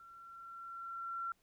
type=tone with level ramp; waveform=sine; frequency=1361 Hz; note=F6; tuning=45 cents flat; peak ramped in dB=-54 to -36 dBFS; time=0-1.32 s; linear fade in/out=2 ms; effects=pink hiss -75 dBFS RMS until 1.42 s